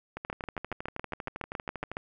two click trains, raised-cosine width 0.5 ms, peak -18 / -21 dBFS, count 13 / 23, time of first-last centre 0.3-1.969 / 0.17-1.916 s, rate 7.19 / 12.6 Hz, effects none

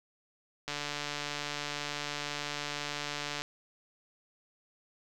click train, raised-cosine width 0.2 ms, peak -18 dBFS, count 401, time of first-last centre 0.68-3.42 s, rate 146 Hz, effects none

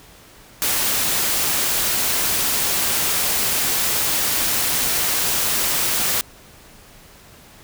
white noise, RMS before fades -20 dBFS, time 0.62-6.21 s, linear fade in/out 0 ms, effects pink hiss -46 dBFS RMS until 7.63 s

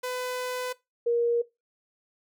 sawtooth / sine tone pair in turn, 502 / 471.9 Hz, B4 / A#4, +28 / +21 cents, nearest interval minor second, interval 107 cents, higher first, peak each -26 / -21 dBFS, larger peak second, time 0.03-0.73 / 1.06-1.42 s, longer first, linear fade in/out 10 ms, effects noise-tail reverb RT60 0.2 s tail -19 dB re dry

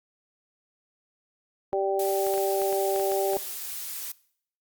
harmonic tone, 195 Hz, G3, 9 cents flat, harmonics 2 / 3 / 4, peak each -26 / -28 / -29 dBFS, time 1.73-3.37 s, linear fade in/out 0 ms
blue noise, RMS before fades -35 dBFS, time 1.99-4.12 s, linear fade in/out 5 ms
clicks, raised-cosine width 0.3 ms, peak -24 dBFS, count 9, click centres 2.267 / 2.339 / 2.379 / 2.618 / 2.727 / 2.961 / 2.998 / 3.118 / 3.334 s
effects noise-tail reverb RT60 0.6 s tail -20 dB re dry + Opus 48 kbps

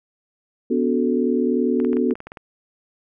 sine chord, B minor seventh, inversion none, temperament equal with one note detuned, 246.9 / 287.1 / 370 / 440 Hz, B3 / D4 / F#4 / A4, 0 / -39 / 0 / 0 cents, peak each -20 / -24 / -23 / -24 dBFS, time 0.7-2.14 s, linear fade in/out 10 ms
clicks, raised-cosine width 0.5 ms, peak -21 dBFS, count 10, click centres 1.801 / 1.848 / 1.931 / 1.969 / 2.109 / 2.155 / 2.204 / 2.27 / 2.319 / 2.372 s
effects none

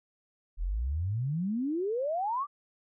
sine exponential sweep, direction up, 38.38 to 1205 Hz, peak -28 dBFS, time 0.57-2.47 s, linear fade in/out 50 ms, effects none

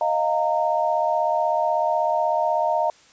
sine chord, Eb suspended second, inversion none, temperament equal with one note detuned, 622.3 / 698.5 / 920 Hz, Eb5 / F5 / Bb5, 0 / 0 / -23 cents, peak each -23 dBFS, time 0.01-2.9 s, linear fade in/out 2 ms, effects white hiss -53 dBFS RMS until 3.12 s + resampled to 16000 Hz

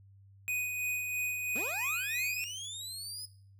square tone with tremolo, 2490 Hz, D#7, 1 cent sharp, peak -31 dBFS, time 0.48-2.44 s, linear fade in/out 0 ms, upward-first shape sine, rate 3 Hz, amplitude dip 35%
25% pulse linear sweep, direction up, 185 to 5110 Hz, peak -35 dBFS, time 1.55-3.26 s, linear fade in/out 10 ms
effects noise-tail reverb RT60 0.5 s tail -17 dB re dry + added 98 Hz sine -55 dBFS peak until 3.59 s

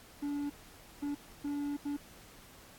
triangle tone bursts at uneven times, 287.9 Hz, D4, 34 cents flat, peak -31 dBFS, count 4, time 0.22-0.5 / 1.02-1.15 / 1.44-1.77 / 1.85-1.97 s, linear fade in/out 10 ms, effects pink hiss -56 dBFS RMS until 2.78 s + AAC 64 kbps

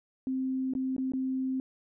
sine tone with dropouts, 261.6 Hz, C4, in tune, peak -28 dBFS, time 0.27-1.6 s, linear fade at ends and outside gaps 1 ms, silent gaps 0.736-0.751 / 0.965-0.981 / 1.12-1.135 s, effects none

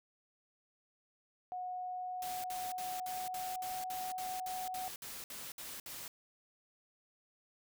sine tone with pitch glide, 730 to 741.5 Hz, F#5 to F#5, -24 to +4 cents, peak -38 dBFS, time 1.52-4.88 s, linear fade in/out 0 ms, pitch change +28 cents, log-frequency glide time 1.67-3.86 s
white noise bursts, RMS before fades -46 dBFS, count 14, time 2.22-6.08 s, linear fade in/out 2 ms, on 220 ms, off 60 ms
effects none

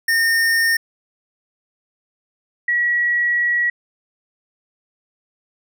square / sine tone pair in turn, 1827 / 1922.8 Hz, A#6 / B6, -35 / -47 cents, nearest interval minor second, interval 88 cents, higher second, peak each -15 dBFS, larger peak neither, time 0.08-0.77 / 2.68-3.7 s, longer second, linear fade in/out 5 ms, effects none

